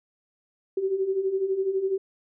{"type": "beating tone pair", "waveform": "sine", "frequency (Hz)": [375, 387], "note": ["F#4", "G4"], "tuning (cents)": [23, -22], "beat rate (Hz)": 12, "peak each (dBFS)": [-30, -24], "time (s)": [0.77, 1.98], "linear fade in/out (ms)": 5, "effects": []}